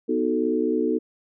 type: chord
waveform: sine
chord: B dominant seventh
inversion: none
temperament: equal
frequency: 246.9 / 311.1 / 370 / 440 Hz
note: B3 / D#4 / F#4 / A4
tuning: 0 / 0 / 0 / 0 cents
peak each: -26 / -25 / -27 / -25 dBFS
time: 0.08-0.99 s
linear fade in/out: 20 ms
effects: none